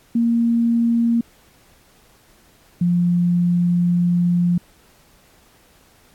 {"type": "tone pair in turn", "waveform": "sine", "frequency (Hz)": [233.1, 174.95], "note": ["A#3", "F3"], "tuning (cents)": [0, 3], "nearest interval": "perfect fourth", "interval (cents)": 497, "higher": "first", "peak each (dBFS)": -14, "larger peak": "neither", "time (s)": [[0.15, 1.21], [2.81, 4.58]], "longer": "second", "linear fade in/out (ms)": 5, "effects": ["pink hiss -54 dBFS RMS until 6.14 s", "AAC 64 kbps"]}